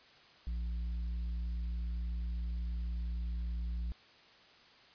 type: tone with tanh clipping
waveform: sine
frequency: 58.27 Hz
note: A#1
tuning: in tune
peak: -35 dBFS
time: 0.47-3.92 s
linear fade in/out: 0 ms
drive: 5 dB
effects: white hiss -60 dBFS RMS until 4.94 s + resampled to 11025 Hz